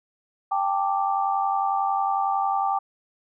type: chord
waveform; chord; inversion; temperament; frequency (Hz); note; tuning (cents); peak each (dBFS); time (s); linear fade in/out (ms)
sine; G suspended second; none; equal with one note detuned; 789 / 880 / 1174.7; G5 / A5 / D6; +11 / 0 / 0; -23 / -28 / -27; 0.51-2.79; 10
effects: none